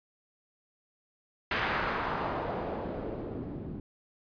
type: noise with low-pass filter sweep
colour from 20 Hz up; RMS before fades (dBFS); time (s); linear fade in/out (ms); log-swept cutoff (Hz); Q
white; -34; 1.51-3.8; 2; 2000 to 220; 1.3
effects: resampled to 11025 Hz